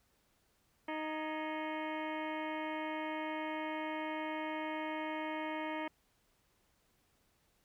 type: harmonic tone with a mistuned harmonic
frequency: 311.1 Hz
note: D#4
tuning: in tune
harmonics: 1 / 2 / 3 / 4 / 5 / 6 / 7 / 8 / 9 / 10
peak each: -41 / -43 / -42 / -50 / -52 / -49 / -47 / -54 / -59 / -55 dBFS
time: 0.88-5.88 s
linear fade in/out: 5 ms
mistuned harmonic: 5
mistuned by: +130 cents
effects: pink hiss -74 dBFS RMS until 7.64 s

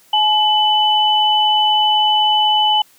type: tone pair together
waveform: sine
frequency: 851 / 2996 Hz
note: G#5 / F#7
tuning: +42 / +21 cents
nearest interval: octave + minor seventh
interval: 2179 cents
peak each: -14 dBFS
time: 0.13-2.82 s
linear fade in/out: 5 ms
effects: white hiss -51 dBFS RMS until 2.98 s + high-pass 80 Hz 12 dB/octave

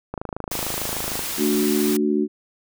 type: click train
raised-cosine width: 1 ms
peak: -14 dBFS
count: 29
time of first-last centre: 0.14-1.193 s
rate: 26.6 Hz
type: noise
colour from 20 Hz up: white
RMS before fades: -28 dBFS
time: 0.51-1.97 s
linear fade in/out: 5 ms
type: chord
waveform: sine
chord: D major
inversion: second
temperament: equal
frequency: 220 / 293.7 / 370 Hz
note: A3 / D4 / F#4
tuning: 0 / 0 / 0 cents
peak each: -22 dBFS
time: 1.37-2.28 s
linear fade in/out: 50 ms
effects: none

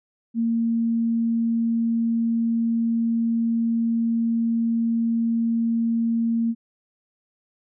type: tone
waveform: sine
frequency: 230 Hz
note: A#3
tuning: 23 cents flat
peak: -19 dBFS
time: 0.34-6.55 s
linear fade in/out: 50 ms
effects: none

